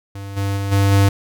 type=tone with level steps; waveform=square; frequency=99.1 Hz; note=G2; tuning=19 cents sharp; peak=-29 / -19 / -21 / -13 / -11 dBFS; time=0.15-1.09 s; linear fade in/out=5 ms; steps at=0.36 / 0.56 / 0.71 / 0.91 s; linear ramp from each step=20 ms; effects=none